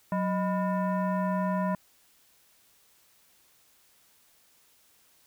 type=tone with frequency modulation; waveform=sine; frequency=185 Hz; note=F#3; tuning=in tune; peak=-25 dBFS; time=0.12-1.75 s; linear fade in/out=2 ms; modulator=807 Hz; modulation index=1; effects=white hiss -63 dBFS RMS until 5.26 s